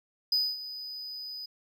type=tone with ADSR envelope; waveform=triangle; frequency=4983 Hz; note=D#8; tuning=2 cents sharp; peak=-21 dBFS; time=0.32-1.46 s; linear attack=4 ms; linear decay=240 ms; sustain=-15 dB; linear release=8 ms; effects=none